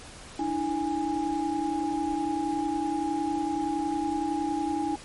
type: tone cluster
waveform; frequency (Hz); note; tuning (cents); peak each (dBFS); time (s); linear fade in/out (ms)
sine; 296.3 / 327.1 / 824; D4 / E4 / G#5; +15 / -13 / -14; -30; 0.39-4.96; 5
effects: pink hiss -45 dBFS RMS until 5.04 s + MP3 48 kbps